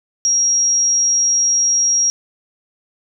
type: tone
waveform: sine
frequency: 5640 Hz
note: F8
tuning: 16 cents sharp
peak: -12 dBFS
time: 0.25-2.1 s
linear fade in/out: 0 ms
effects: none